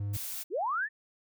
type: tone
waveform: triangle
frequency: 101.5 Hz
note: G#2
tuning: 39 cents flat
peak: -29 dBFS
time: 0-0.17 s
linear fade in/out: 5 ms
type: noise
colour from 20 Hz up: blue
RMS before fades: -38 dBFS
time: 0.13-0.44 s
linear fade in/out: 20 ms
type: linear sweep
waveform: sine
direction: up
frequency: 293.7 to 1841 Hz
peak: -28 dBFS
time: 0.5-0.89 s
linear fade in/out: 50 ms
effects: none